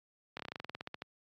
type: slowing click train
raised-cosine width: 0.3 ms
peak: -24 dBFS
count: 15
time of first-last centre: 0.37-1.02 s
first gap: 25 ms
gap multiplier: 1.09
effects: high-pass 100 Hz 12 dB/octave + AAC 48 kbps